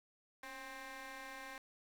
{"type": "ring-modulated tone", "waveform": "15% pulse", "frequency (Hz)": 260.6, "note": "C4", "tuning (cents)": -7, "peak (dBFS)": -38, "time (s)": [0.43, 1.58], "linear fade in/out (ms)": 2, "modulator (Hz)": 1320, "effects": []}